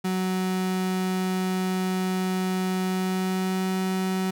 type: tone with pitch glide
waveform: 35% pulse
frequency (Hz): 186 to 187.84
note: F#3 to F#3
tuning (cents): +9 to +26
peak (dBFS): -22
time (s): 0.04-4.31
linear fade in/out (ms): 10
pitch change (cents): +17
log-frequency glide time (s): 2.83-3.77
effects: none